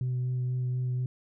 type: tone with vibrato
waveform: sine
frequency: 126.1 Hz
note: B2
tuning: 36 cents sharp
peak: -25 dBFS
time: 0.01-1.06 s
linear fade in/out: 2 ms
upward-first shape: sine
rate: 4.1 Hz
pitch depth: 11 cents each way
effects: tanh soft clip ceiling -25 dBFS